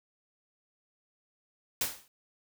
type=noise with exponential decay; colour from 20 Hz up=white; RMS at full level=-27 dBFS; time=1.81-2.08 s; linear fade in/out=2 ms; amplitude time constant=57 ms; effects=none